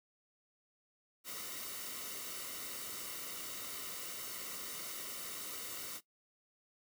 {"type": "noise with comb filter", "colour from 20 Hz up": "white", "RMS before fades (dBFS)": -44, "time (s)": [1.24, 6.01], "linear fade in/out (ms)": 50, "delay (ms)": 1.2, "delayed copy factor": -0.6, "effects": ["noise-tail reverb RT60 0.1 s tail -17 dB re dry"]}